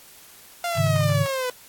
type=linear sweep; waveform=sawtooth; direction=down; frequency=701 to 493.9 Hz; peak=-20 dBFS; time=0.64-1.5 s; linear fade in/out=2 ms
type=chord; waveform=sine; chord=Ab suspended fourth; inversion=none; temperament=equal with one note detuned; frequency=103.83 / 136.13 / 155.56 Hz; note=Ab2 / Db3 / Eb3; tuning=0 / -31 / 0 cents; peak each=-23 dBFS; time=0.75-1.27 s; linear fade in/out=50 ms
effects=white hiss -48 dBFS RMS until 1.68 s + AAC 64 kbps